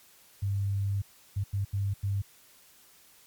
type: tone bursts at uneven times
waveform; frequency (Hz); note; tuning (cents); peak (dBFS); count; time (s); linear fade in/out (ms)
sine; 99.3; G2; +23; -26; 5; 0.42-1.02 / 1.36-1.44 / 1.53-1.65 / 1.73-1.94 / 2.03-2.22; 10
effects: white hiss -58 dBFS RMS until 3.26 s + MP3 96 kbps